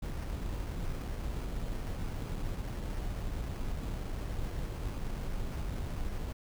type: noise with sample-and-hold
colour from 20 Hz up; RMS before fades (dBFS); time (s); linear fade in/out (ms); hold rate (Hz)
brown; -36; 0.02-6.33; 10; 3675
effects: none